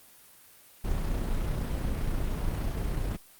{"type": "noise with amplitude modulation", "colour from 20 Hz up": "brown", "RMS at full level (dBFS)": -28, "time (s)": [0.84, 3.17], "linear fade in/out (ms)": 10, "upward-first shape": "sine", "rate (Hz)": 30, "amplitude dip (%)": 30, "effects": ["white hiss -55 dBFS RMS until 3.39 s", "Opus 32 kbps"]}